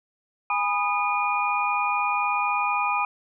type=tone cluster; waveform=sine; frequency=822 / 986 / 1237 / 2438 Hz; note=G#5 / B5 / D#6 / D#7; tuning=-18 / -3 / -10 / -36 cents; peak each=-27 dBFS; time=0.5-3.05 s; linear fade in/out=2 ms; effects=none